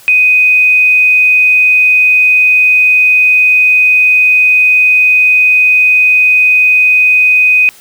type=tone; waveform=sine; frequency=2500 Hz; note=D#7; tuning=8 cents sharp; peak=-4 dBFS; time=0.08-7.69 s; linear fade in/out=0 ms; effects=white hiss -39 dBFS RMS until 7.8 s